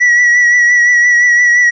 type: tone with vibrato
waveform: triangle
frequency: 1937 Hz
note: B6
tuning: 34 cents flat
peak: -4 dBFS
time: 0-1.71 s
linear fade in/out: 20 ms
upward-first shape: triangle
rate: 5.8 Hz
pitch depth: 35 cents each way
effects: resampled to 16000 Hz